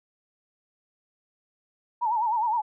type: tone with vibrato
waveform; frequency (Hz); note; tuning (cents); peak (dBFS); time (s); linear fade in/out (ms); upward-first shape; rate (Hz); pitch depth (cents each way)
sine; 909; A#5; -44; -22; 2.01-2.62; 20; sine; 9.7; 120
effects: none